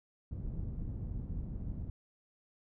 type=low-pass noise; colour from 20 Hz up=pink; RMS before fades=-39 dBFS; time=0.31-1.9 s; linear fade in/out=5 ms; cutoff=170 Hz; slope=12 dB/octave; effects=none